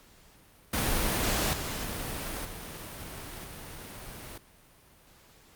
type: noise with level steps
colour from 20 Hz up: pink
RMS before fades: -28 / -35 / -41 / -43 dBFS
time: 0.73-4.38 s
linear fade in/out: 5 ms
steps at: 1.53 / 2.45 / 3.44 s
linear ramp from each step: 2 ms
effects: pink hiss -58 dBFS RMS until 5.55 s + Opus 48 kbps